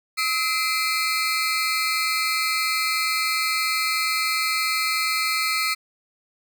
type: tone cluster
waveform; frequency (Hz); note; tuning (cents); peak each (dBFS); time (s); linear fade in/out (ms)
40% pulse; 1285 / 2059 / 2357 / 4280; E6 / C7 / D7 / C8; -45 / -28 / +6 / +38; -26; 0.17-5.75; 20
effects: none